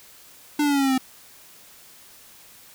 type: exponential sweep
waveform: square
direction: down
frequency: 299.1 to 257.4 Hz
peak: -19 dBFS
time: 0.59-0.98 s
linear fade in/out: 5 ms
effects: white hiss -49 dBFS RMS until 2.74 s